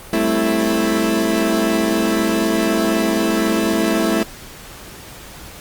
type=chord; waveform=30% pulse; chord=A minor seventh; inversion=third; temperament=equal; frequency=196 / 220 / 261.6 / 329.6 Hz; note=G3 / A3 / C4 / E4; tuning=0 / 0 / 0 / 0 cents; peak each=-22 / -17 / -22 / -16 dBFS; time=0.13-4.23 s; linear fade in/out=2 ms; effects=pink hiss -37 dBFS RMS until 5.6 s + Opus 32 kbps